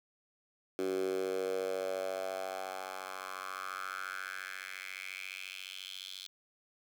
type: tone with high-pass filter sweep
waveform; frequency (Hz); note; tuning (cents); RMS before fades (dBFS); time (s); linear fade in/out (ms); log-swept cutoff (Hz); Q
10% pulse; 94.3; F#2; +33; -39; 0.79-6.27; 0; 340 to 3700; 4.5
effects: none